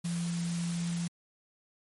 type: tone in noise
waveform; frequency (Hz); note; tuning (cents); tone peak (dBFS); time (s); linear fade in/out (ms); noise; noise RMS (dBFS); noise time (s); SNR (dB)
sine; 171.2; F3; -34; -30; 0.04-1.08; 10; white; -42; 0.04-1.08; +9
effects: MP3 48 kbps